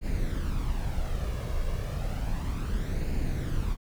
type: noise with flanger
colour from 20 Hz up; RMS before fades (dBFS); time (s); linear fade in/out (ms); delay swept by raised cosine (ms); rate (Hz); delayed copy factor
brown; -29; 0.01-3.77; 50; 0.43 to 1.83; 0.32; +0.5
effects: none